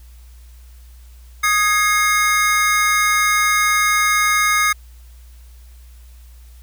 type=chord; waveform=square; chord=Ab major; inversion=second; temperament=equal with one note detuned; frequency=1244.5 / 1661.2 / 2141 Hz; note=Eb6 / Ab6 / C7; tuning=0 / 0 / +39 cents; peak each=-18 / -23 / -18 dBFS; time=1.43-4.73 s; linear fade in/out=10 ms; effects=added 60 Hz sine -39 dBFS peak until 6.62 s + white hiss -54 dBFS RMS until 6.62 s